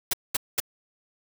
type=noise bursts; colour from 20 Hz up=white; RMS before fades=-24 dBFS; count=3; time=0.11-0.602 s; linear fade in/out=5 ms; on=24 ms; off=210 ms; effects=none